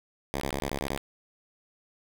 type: tone bursts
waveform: 5% pulse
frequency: 69.6 Hz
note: C#2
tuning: 8 cents sharp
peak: -18 dBFS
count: 7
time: 0.34-0.976 s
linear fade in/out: 0 ms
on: 72 ms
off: 22 ms
effects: none